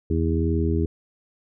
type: harmonic tone with a mistuned harmonic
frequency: 81.6 Hz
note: E2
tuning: 17 cents flat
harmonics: 1 / 2 / 3 / 4 / 5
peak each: -22 / -28 / -28 / -27 / -28 dBFS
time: 0.1-0.86 s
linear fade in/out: 5 ms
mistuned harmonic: 1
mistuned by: +29 cents
effects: none